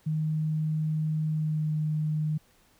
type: tone with pitch glide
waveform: sine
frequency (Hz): 155.56 to 153.77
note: D#3 to D#3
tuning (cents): 0 to -20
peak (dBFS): -25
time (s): 0.06-2.38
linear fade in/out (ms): 10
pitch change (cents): -20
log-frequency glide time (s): 1.29-1.72
effects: pink hiss -63 dBFS RMS until 2.79 s